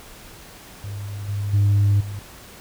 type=tone with level steps; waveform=sine; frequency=101.4 Hz; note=G#2; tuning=41 cents flat; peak=-28 / -22 / -12 / -28 dBFS; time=0.84-2.19 s; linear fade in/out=0 ms; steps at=1.28 / 1.53 / 2 s; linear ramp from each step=10 ms; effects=tanh soft clip ceiling -12 dBFS + pink hiss -43 dBFS RMS until 2.6 s